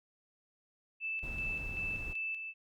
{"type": "tone with tremolo", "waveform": "sine", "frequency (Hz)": 2637, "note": "E7", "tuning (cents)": 0, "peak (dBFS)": -34, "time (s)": [1, 2.54], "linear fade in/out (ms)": 50, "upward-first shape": "square", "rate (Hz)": 2.6, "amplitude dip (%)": 45}
{"type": "noise", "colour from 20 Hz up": "brown", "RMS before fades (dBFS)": -43, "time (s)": [1.22, 2.14], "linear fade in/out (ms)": 20}
{"effects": []}